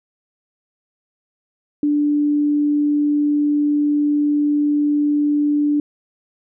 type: tone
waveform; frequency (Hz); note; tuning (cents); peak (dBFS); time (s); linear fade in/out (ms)
sine; 293.7; D4; 0; -14; 1.83-5.8; 2
effects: none